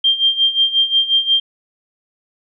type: tone with tremolo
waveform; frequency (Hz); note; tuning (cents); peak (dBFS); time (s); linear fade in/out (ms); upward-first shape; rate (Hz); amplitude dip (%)
sine; 3180; G7; +24; -9; 0.04-1.4; 5; sine; 5.6; 80
effects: none